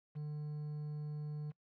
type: tone with quantisation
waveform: triangle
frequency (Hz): 150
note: D3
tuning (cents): +37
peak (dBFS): -37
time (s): 0.15-1.52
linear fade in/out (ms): 20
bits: 10
effects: noise-tail reverb RT60 0.1 s tail -24 dB re dry + low-pass 2000 Hz 12 dB/octave